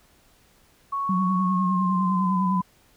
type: tone with pitch glide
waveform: sine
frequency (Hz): 1108.7 to 1005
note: C#6 to B5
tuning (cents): 0 to +30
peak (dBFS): -24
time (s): 0.92-2.62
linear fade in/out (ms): 10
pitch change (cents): -170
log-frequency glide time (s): 1.37-2.43
type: tone with vibrato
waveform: sine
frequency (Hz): 185.7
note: F#3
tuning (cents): +7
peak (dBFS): -21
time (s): 1.09-2.61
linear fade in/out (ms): 5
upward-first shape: sine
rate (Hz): 9.9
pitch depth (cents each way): 54
effects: pink hiss -59 dBFS RMS until 2.96 s